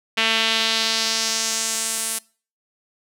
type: tone with band-pass filter sweep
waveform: sawtooth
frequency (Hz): 223.9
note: A3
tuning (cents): +30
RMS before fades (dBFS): -22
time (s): 0.17-2.19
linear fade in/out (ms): 10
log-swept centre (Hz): 2800 to 10000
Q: 2
effects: noise-tail reverb RT60 0.4 s tail -23 dB re dry